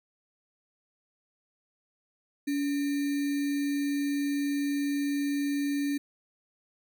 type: tone with sample-and-hold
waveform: sine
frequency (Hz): 284.2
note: C#4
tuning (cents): +43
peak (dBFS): -26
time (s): 2.47-5.98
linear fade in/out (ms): 10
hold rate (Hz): 2100
effects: none